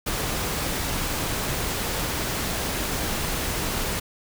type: noise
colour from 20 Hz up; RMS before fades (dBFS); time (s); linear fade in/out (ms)
pink; -27; 0.06-4; 10
effects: none